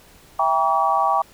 sine chord, E diminished seventh, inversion none, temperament just, 659.3 / 791.1 / 949.3 / 1139.2 Hz, E5 / G5 / Bb5 / Db6, 0 / +16 / +31 / +47 cents, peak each -25 / -20 / -23 / -20 dBFS, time 0.39-1.22 s, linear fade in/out 5 ms, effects pink hiss -50 dBFS RMS until 1.33 s

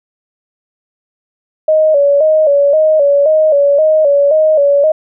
sine tone with vibrato, 595 Hz, D5, 22 cents sharp, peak -6 dBFS, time 1.68-4.92 s, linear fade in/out 5 ms, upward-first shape square, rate 1.9 Hz, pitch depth 83 cents each way, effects none

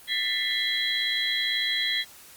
sine tone cluster, 1777 / 1980 / 2098 / 3291 / 3985 Hz, A6 / B6 / C7 / G#7 / B7, +17 / +4 / +4 / -16 / +15 cents, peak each -34 / -31 / -34 / -27 / -30 dBFS, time 0.07-2.05 s, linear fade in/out 50 ms, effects white hiss -49 dBFS RMS until 2.36 s + Opus 32 kbps

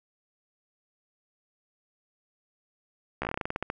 slowing click train, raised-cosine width 0.5 ms, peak -15 dBFS, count 14, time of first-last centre 3.22-3.701 s, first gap 14 ms, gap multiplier 1.15, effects none

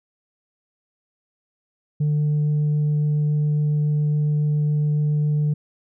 sine tone, 149.4 Hz, D3, 30 cents sharp, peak -15 dBFS, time 2-5.54 s, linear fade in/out 10 ms, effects tanh soft clip ceiling -16 dBFS

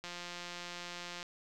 click train, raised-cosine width 0.2 ms, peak -26 dBFS, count 209, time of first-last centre 0.04-1.229 s, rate 175 Hz, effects none

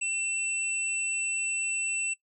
sine tone pair together, 2696 / 7903 Hz, E7 / B8, +38 / 0 cents, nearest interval octave + perfect fifth, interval 1862 cents, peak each -30 / -31 dBFS, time 0.01-2.14 s, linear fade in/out 10 ms, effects noise-tail reverb RT60 0.1 s tail -20 dB re dry

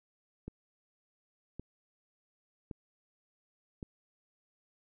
click train, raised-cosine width 3 ms, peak -28 dBFS, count 4, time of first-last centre 0.48-3.828 s, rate 0.896 Hz, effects none

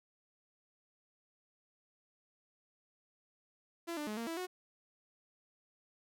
sawtooth tone with pitch steps, 338 / 297.3 / 212.5 / 231.3 / 329.6 / 365.4 Hz, E4 / D4 / G#3 / A#3 / E4 / F#4, +43 / +21 / +40 / -13 / 0 / -22 cents, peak -34 dBFS, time 3.87-4.47 s, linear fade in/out 20 ms, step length 100 ms, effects none

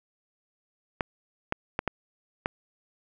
clicks, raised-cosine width 0.5 ms, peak -11 dBFS, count 5, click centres 1.008 / 1.524 / 1.791 / 1.877 / 2.459 s, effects none

